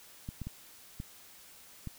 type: clicks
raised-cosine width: 5 ms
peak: -26 dBFS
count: 5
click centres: 0.289 / 0.417 / 0.47 / 1.001 / 1.873 s
effects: white hiss -55 dBFS RMS until 1.98 s